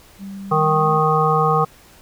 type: tone with pitch glide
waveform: sine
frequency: 196 to 213.7 Hz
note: G3 to G#3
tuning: 0 to +50 cents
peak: -29 dBFS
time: 0.18-1.02 s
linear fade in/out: 50 ms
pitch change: +150 cents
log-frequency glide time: 0.8-0.9 s
type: harmonic tone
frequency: 155.56 Hz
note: D#3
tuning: in tune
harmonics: 1 / 3 / 5 / 7 / 8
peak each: -20 / -20 / -20 / -20 / -20 dBFS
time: 0.51-1.65 s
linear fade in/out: 10 ms
effects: pink hiss -48 dBFS RMS until 2.01 s